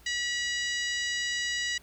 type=harmonic tone; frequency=969 Hz; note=B5; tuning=33 cents flat; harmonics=2 / 3 / 4 / 5 / 6 / 7 / 8; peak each=-31 / -35 / -37 / -39 / -41 / -42 / -43 dBFS; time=0.06-1.78 s; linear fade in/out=5 ms; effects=added 60 Hz sine -58 dBFS peak until 1.82 s + pink hiss -58 dBFS RMS until 1.82 s